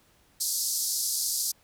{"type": "band-pass noise", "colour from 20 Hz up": "pink", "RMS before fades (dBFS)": -29, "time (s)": [0.4, 1.52], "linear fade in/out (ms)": 10, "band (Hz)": [4500, 14000], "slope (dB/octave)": 48, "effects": ["pink hiss -63 dBFS RMS until 1.63 s"]}